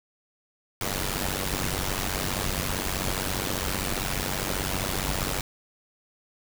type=noise with amplitude modulation; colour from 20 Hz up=pink; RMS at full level=-25 dBFS; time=0.81-5.41 s; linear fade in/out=2 ms; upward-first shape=sine; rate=95.1 Hz; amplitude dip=85%; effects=none